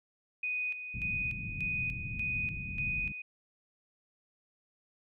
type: tone with tremolo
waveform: sine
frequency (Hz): 2489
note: D#7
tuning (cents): 0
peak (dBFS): -31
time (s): 0.43-3.22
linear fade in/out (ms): 5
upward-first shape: square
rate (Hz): 1.7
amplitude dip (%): 60
type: low-pass noise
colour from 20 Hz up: white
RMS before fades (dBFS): -41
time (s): 0.94-3.12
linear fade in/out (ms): 2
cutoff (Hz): 180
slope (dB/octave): 24
effects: none